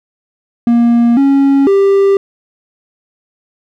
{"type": "tone with pitch steps", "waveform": "triangle", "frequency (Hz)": [235.9, 276, 394.4], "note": ["A#3", "C#4", "G4"], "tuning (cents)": [21, -7, 11], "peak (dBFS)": -4, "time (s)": [0.67, 2.17], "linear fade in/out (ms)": 2, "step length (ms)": 500, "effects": []}